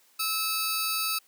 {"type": "tone pair together", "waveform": "15% pulse", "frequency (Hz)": [1300, 4630], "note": ["E6", "D8"], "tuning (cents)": [-24, -25], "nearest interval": "octave + minor seventh", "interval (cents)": 2199, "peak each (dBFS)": -23, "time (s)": [0.19, 1.19], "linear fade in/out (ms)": 10, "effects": ["white hiss -62 dBFS RMS until 1.27 s", "high-pass 300 Hz 12 dB/octave"]}